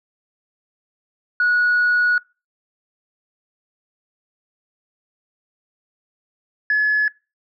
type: tone pair in turn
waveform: sine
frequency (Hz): 1460 / 1706.3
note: F#6 / G#6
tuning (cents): -24 / +46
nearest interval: minor third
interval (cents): 270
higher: second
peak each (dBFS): -13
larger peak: neither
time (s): 1.4-2.18 / 6.7-7.08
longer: first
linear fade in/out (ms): 2
effects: noise-tail reverb RT60 0.3 s tail -25 dB re dry + tanh soft clip ceiling -11 dBFS